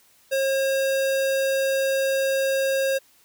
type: tone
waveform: square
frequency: 539 Hz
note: C#5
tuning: 49 cents flat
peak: -21 dBFS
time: 0.31-2.99 s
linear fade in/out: 20 ms
effects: white hiss -58 dBFS RMS until 3.24 s